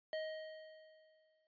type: tone with exponential decay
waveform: square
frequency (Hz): 628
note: D#5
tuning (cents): +16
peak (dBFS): -38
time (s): 0.13-1.47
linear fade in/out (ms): 1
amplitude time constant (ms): 290
effects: resampled to 11025 Hz